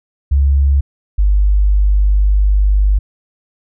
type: tone pair in turn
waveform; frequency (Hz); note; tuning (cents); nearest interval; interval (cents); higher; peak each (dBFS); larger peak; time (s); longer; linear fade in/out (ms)
sine; 69.3 / 49.93; C#2 / G1; 0 / +33; tritone; 567; first; -8; neither; 0.31-0.81 / 1.18-2.99; second; 10
effects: none